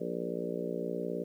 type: harmonic tone with a mistuned harmonic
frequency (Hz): 59.1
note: A#1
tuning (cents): +24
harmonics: 3 / 4 / 5 / 6 / 7 / 8 / 9 / 10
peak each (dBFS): -40 / -42 / -42 / -42 / -38 / -39 / -45 / -43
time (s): 0-1.24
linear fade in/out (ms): 10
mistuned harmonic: 9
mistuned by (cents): -18
effects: 11-bit